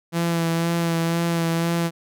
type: tone with vibrato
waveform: sawtooth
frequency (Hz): 167.6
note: E3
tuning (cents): +29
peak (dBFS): -16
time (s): 0.12-1.91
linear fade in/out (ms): 50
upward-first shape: sine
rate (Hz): 2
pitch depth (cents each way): 21
effects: none